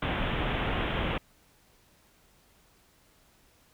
pink low-pass noise, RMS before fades -30 dBFS, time 0.02-1.18 s, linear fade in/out 5 ms, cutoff 3500 Hz, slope 96 dB/octave, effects pink hiss -63 dBFS RMS until 3.73 s

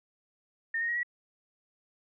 sine tone with pitch steps, 1824 / 1859.1 / 1894.9 / 1931.3 Hz, A#6 / A#6 / A#6 / B6, -38 / -5 / +28 / -39 cents, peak -28 dBFS, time 0.74-1.032 s, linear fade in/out 5 ms, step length 73 ms, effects none

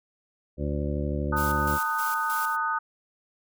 harmonic tone, 72.7 Hz, D2, 17 cents flat, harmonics 1 / 2 / 3 / 4 / 5 / 7 / 8, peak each -29 / -32 / -34 / -35 / -36 / -37 / -38 dBFS, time 0.57-1.79 s, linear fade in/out 50 ms
sine chord, D# diminished, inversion second, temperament just, 896 / 1244.5 / 1493.4 Hz, A5 / D#6 / F#6, +31 / 0 / +16 cents, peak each -30 / -27 / -30 dBFS, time 1.32-2.79 s, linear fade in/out 10 ms
blue noise with tremolo, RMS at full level -36 dBFS, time 1.36-2.57 s, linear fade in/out 20 ms, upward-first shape square, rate 3.2 Hz, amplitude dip 65%
effects none

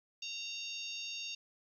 harmonic tone, 922 Hz, A#5, 19 cents flat, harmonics 3 / 4 / 5 / 6 / 7, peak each -43 / -45 / -47 / -49 / -50 dBFS, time 0.22-1.35 s, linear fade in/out 5 ms, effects 12-bit

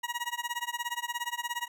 20% pulse tone with tremolo, 956 Hz, A#5, 43 cents sharp, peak -24 dBFS, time 0.03-1.68 s, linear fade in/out 10 ms, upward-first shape sine, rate 17 Hz, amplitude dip 95%, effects none

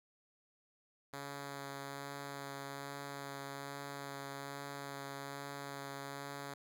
5% pulse tone with vibrato, 140 Hz, C#3, 18 cents sharp, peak -32 dBFS, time 1.13-6.54 s, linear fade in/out 5 ms, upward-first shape sine, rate 1.2 Hz, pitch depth 12 cents each way, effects none

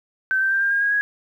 sine tone with pitch steps, 1542 / 1560.8 / 1579.9 / 1599.1 / 1618.7 / 1638.4 / 1658.4 Hz, G6 / G6 / G6 / G6 / G#6 / G#6 / G#6, -29 / -8 / +13 / +34 / -45 / -24 / -3 cents, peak -17 dBFS, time 0.31-1.01 s, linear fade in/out 0 ms, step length 100 ms, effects 9-bit

